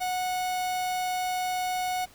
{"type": "tone", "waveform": "45% pulse", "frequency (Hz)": 734, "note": "F#5", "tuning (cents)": -14, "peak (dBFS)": -27, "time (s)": [0, 2.06], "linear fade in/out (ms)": 20, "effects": ["pink hiss -54 dBFS RMS until 2.14 s"]}